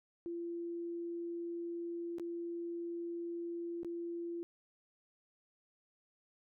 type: tone with dropouts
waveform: sine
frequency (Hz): 341.4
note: F4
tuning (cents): -39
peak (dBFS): -38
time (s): 0.26-4.43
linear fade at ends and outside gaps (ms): 0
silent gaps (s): 2.184-2.197 / 3.832-3.847
effects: none